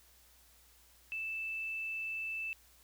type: tone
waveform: sine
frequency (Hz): 2641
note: E7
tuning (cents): +3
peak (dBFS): -36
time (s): 1.12-2.53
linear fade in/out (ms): 0
effects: added 60 Hz sine -67 dBFS peak until 2.83 s + white hiss -64 dBFS RMS until 2.83 s